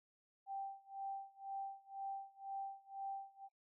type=tone with tremolo; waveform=sine; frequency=784 Hz; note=G5; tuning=in tune; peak=-40 dBFS; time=0.46-3.49 s; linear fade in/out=50 ms; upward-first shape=sine; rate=2 Hz; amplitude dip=95%; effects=noise-tail reverb RT60 0.1 s tail -20 dB re dry